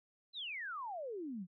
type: exponential sweep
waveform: sine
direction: down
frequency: 4139 to 167.3 Hz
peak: -40 dBFS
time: 0.33-1.47 s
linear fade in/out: 50 ms
effects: none